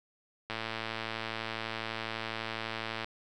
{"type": "click train", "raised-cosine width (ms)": 0.3, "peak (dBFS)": -19, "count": 286, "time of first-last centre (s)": [0.5, 3.045], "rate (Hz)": 112, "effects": []}